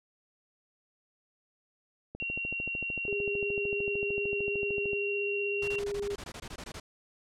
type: click train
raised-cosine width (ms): 2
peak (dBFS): -27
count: 38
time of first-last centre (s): 2.15-4.932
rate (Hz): 13.3
type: tone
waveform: sine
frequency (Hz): 2749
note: F7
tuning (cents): -28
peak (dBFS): -32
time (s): 2.2-5.79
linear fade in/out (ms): 0
type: tone with vibrato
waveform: sine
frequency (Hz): 405.6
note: G#4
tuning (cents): -41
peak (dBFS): -31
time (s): 3.08-6.15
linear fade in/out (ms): 0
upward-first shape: sine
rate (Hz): 16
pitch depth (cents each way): 13
type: noise bursts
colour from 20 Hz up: pink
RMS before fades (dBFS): -42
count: 15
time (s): 5.62-6.8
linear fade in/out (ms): 5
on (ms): 60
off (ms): 20
effects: low-pass 8000 Hz 12 dB/octave